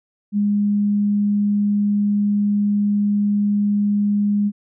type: tone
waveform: sine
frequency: 205.2 Hz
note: G#3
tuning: 21 cents flat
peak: -15 dBFS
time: 0.32-4.52 s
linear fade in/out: 50 ms
effects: none